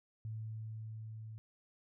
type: tone with level ramp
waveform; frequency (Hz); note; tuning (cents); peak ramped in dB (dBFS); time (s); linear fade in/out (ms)
sine; 110; A2; 0; -39 to -45; 0.25-1.38; 0
effects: none